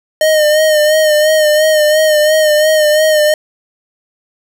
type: tone with vibrato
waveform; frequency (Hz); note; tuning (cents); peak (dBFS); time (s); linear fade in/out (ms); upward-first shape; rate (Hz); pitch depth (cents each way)
square; 614; D#5; -23; -8; 0.21-3.34; 2; sine; 2.9; 40
effects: none